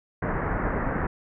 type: low-pass noise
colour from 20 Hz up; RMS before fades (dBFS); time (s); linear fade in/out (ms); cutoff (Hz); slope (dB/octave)
pink; -27; 0.22-1.07; 5; 1900; 48
effects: none